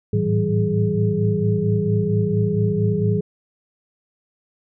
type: tone cluster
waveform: sine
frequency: 106 / 110.4 / 161.3 / 190.7 / 418.3 Hz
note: G#2 / A2 / E3 / G3 / G#4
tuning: +36 / +6 / -37 / -47 / +12 cents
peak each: -23 dBFS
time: 0.13-3.21 s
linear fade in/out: 5 ms
effects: none